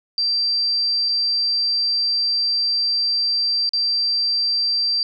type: tone with dropouts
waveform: sine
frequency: 4700 Hz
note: D8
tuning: 1 cent sharp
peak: -17 dBFS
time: 0.18-5.03 s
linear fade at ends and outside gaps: 1 ms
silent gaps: 1.088-1.091 / 3.692-3.734 s
effects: none